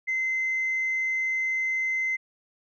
sine tone, 2064 Hz, C7, 24 cents flat, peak -23 dBFS, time 0.07-2.17 s, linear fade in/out 20 ms, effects tanh soft clip ceiling -20 dBFS

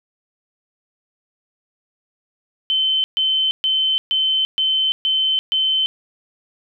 sine tone bursts, 3072 Hz, G7, 36 cents flat, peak -15 dBFS, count 7, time 2.7-5.86 s, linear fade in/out 0 ms, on 340 ms, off 130 ms, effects none

